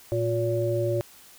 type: tone cluster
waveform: sine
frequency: 115 / 356.5 / 571 Hz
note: A#2 / F4 / D5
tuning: -23 / +36 / -49 cents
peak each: -27 dBFS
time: 0.12-1.01 s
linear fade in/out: 0 ms
effects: white hiss -51 dBFS RMS until 1.38 s